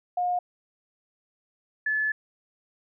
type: tone pair in turn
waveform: sine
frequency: 716 / 1726.7 Hz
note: F5 / A6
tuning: +43 / -33 cents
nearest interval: octave + minor third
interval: 1524 cents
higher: second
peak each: -23 dBFS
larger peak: neither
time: 0.17-0.39 / 1.86-2.12 s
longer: second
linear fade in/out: 5 ms
effects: none